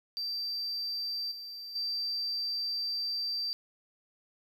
triangle tone with level steps, 4681 Hz, D8, 7 cents flat, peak -30 / -39 / -28 dBFS, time 0.17-3.53 s, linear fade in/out 0 ms, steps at 1.31 / 1.75 s, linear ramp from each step 10 ms, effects tanh soft clip ceiling -28 dBFS + 11-bit

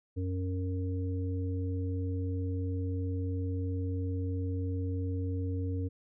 harmonic tone, 92.3 Hz, F#2, 4 cents flat, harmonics 1 / 3 / 5, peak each -31 / -38 / -42 dBFS, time 0.16-5.89 s, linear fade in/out 20 ms, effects none

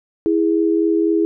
sine tone pair together, 328.2 / 412.2 Hz, E4 / G#4, -8 / -13 cents, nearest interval major third, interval 395 cents, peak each -15 / -18 dBFS, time 0.26-1.25 s, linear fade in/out 0 ms, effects none

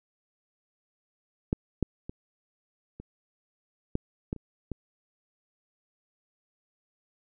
clicks, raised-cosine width 3 ms, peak -12 / -12 / -24 / -28 / -14 / -17 / -30 / -20 dBFS, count 8, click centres 1.529 / 1.827 / 2.095 / 3 / 3.954 / 4.329 / 4.363 / 4.717 s, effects none

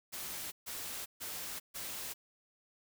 white noise bursts, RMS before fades -42 dBFS, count 4, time 0.12-2.14 s, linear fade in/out 20 ms, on 400 ms, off 140 ms, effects none

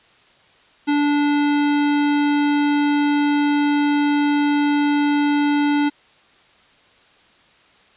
square tone, 291.1 Hz, D4, 15 cents flat, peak -16 dBFS, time 0.87-5.9 s, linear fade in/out 20 ms, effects white hiss -53 dBFS RMS until 7.96 s + resampled to 8000 Hz

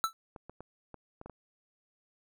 square tone with exponential decay, 1323 Hz, E6, 6 cents sharp, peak -23 dBFS, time 0.04-0.13 s, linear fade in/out 0 ms, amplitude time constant 19 ms
clicks, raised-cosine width 1 ms, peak -31 dBFS, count 7, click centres 0.362 / 0.496 / 0.606 / 0.943 / 1.214 / 1.26 / 1.297 s
effects none

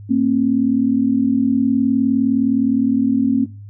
sine tone pair together, 230.5 / 270 Hz, A#3 / C#4, -19 / -45 cents, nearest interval minor third, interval 274 cents, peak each -16 / -15 dBFS, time 0.09-3.46 s, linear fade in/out 20 ms, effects noise-tail reverb RT60 0.3 s tail -18 dB re dry + added 102 Hz sine -33 dBFS peak until 3.69 s

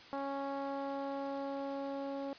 10% pulse tone with low-pass filter sweep, 276.6 Hz, C#4, 4 cents flat, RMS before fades -39 dBFS, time 0.13-2.33 s, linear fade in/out 0 ms, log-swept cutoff 920 to 560 Hz, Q 1.2, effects white hiss -54 dBFS RMS until 2.38 s + resampled to 11025 Hz

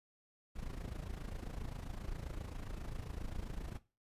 brown noise with amplitude modulation, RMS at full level -40 dBFS, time 0.55-3.79 s, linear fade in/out 20 ms, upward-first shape sine, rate 27.5 Hz, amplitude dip 75%, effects noise-tail reverb RT60 0.3 s tail -17 dB re dry + resampled to 32000 Hz

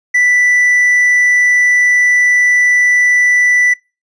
triangle tone, 1975.5 Hz, B6, in tune, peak -6 dBFS, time 0.14-3.74 s, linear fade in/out 10 ms, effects noise-tail reverb RT60 0.3 s tail -26 dB re dry + resampled to 22050 Hz

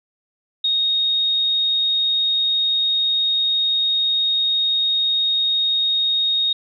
sine tone, 3729 Hz, A#7, in tune, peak -16 dBFS, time 0.64-6.53 s, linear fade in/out 5 ms, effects none

